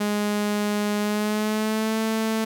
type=tone with pitch glide; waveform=sawtooth; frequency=207.7 to 221.3 Hz; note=G#3 to A3; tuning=0 to +10 cents; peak=-18 dBFS; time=0-2.45 s; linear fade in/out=10 ms; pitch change=+110 cents; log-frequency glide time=0.99-1.99 s; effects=none